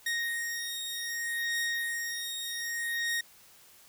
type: beating tone pair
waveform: sawtooth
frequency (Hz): 1864.7 / 1865.35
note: A#6 / A#6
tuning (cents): 0 / +1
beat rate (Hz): 0.65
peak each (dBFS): -30 / -32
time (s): 0.06-3.21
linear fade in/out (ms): 5
effects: white hiss -57 dBFS RMS until 3.88 s